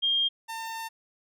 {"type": "tone pair in turn", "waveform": ["sine", "sawtooth"], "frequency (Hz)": [3216, 902.5], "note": ["G7", "A5"], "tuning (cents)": [44, 44], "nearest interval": "octave + minor seventh", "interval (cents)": 2200, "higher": "first", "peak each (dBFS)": [-22, -30], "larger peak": "first", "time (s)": [[0.02, 0.29], [0.48, 0.89]], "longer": "second", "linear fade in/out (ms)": 20, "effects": []}